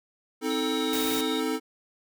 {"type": "chord", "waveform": "square", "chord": "A diminished", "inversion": "first", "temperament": "equal with one note detuned", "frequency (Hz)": [261.6, 316.7, 440], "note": ["C4", "Eb4", "A4"], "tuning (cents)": [0, 31, 0], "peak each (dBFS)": -31, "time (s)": [0.41, 1.6], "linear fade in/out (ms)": 50}
{"type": "tone with pitch glide", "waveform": "sine", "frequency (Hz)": [3843, 3751], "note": ["B7", "A#7"], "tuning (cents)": [-48, 10], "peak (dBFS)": -33, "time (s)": [0.5, 1.4], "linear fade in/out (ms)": 5, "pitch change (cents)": -42, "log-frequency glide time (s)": [0.7, 1.07]}
{"type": "noise", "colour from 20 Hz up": "white", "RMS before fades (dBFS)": -33, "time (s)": [0.93, 1.21], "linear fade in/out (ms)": 2}
{"effects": []}